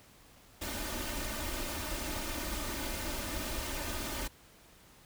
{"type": "noise with comb filter", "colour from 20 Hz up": "pink", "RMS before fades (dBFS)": -37, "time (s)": [0.61, 4.28], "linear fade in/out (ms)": 10, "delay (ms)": 3.3, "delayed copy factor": 0.7, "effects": ["pink hiss -59 dBFS RMS until 5.05 s"]}